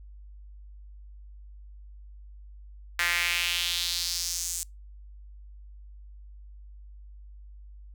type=tone with high-pass filter sweep; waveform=sawtooth; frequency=173.6 Hz; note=F3; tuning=10 cents flat; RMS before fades=-29 dBFS; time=2.99-4.63 s; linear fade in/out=0 ms; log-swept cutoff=1800 to 7600 Hz; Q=2.7; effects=noise-tail reverb RT60 0.2 s tail -25 dB re dry + added 50 Hz sine -44 dBFS peak until 7.94 s